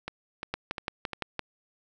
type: two click trains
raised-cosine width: 0.3 ms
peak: -14 / -18 dBFS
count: 6 / 4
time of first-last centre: 0.54-1.393 / 0.08-1.133 s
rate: 5.86 / 2.85 Hz
effects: none